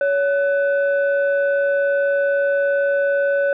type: tone pair together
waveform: sine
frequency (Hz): 562 / 1500.4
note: C#5 / F#6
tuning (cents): +24 / +24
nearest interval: octave + perfect fourth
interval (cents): 1700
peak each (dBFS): -15 / -22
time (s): 0.01-3.53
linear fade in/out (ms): 2
effects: tanh soft clip ceiling -10 dBFS